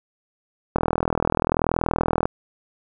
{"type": "click train", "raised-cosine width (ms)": 1, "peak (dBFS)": -5, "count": 62, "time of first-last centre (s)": [0.76, 2.255], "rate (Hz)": 40.8, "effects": []}